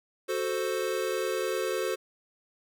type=chord; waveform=square; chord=F# diminished; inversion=none; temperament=equal; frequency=370 / 440 / 523.3 Hz; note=F#4 / A4 / C5; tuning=0 / 0 / 0 cents; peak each=-33 dBFS; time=0.28-1.96 s; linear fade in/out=20 ms; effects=none